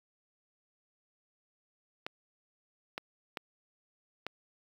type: clicks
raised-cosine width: 0.3 ms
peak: -20 dBFS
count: 4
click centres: 2.065 / 2.979 / 3.372 / 4.266 s
effects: high-pass 200 Hz 12 dB/octave + 8-bit